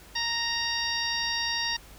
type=harmonic tone; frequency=931 Hz; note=A#5; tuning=2 cents flat; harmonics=1 / 2 / 3 / 4 / 5 / 6; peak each=-36 / -32 / -36 / -34 / -33 / -33 dBFS; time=0.15-1.77 s; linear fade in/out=10 ms; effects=added 50 Hz sine -51 dBFS peak until 1.98 s + pink hiss -51 dBFS RMS until 1.98 s